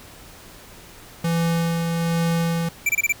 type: tone with tremolo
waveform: square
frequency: 167.3 Hz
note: E3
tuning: 26 cents sharp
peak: -19 dBFS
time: 1.24-2.69 s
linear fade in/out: 5 ms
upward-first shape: sine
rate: 1.2 Hz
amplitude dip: 30%
type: tone bursts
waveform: square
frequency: 2341 Hz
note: D7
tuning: 6 cents flat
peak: -17 dBFS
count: 5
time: 2.86-3.125 s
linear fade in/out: 5 ms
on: 33 ms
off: 25 ms
effects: pink hiss -44 dBFS RMS until 3.2 s